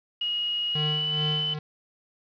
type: tone with pitch glide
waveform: sine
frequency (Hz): 2885 to 3018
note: F#7 to F#7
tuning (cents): -44 to +34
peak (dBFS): -25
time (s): 0.21-1.54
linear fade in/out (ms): 5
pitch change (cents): +78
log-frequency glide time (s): 0.7-1.22
type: tone with tremolo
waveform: square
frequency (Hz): 151.9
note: D#3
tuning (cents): -41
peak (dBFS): -27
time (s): 0.75-1.59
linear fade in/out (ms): 5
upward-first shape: sine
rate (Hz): 2.4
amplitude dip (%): 65
effects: resampled to 11025 Hz + 8-bit